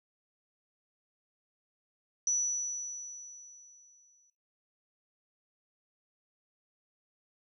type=tone with exponential decay; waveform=sine; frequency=5920 Hz; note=F#8; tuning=in tune; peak=-25 dBFS; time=2.27-4.3 s; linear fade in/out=2 ms; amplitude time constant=440 ms; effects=noise-tail reverb RT60 0.3 s tail -19 dB re dry